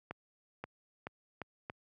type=accelerating click train; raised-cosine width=0.5 ms; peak=-25 dBFS; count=5; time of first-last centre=0.11-1.699 s; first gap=530 ms; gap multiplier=0.81; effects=high-pass 80 Hz 12 dB/octave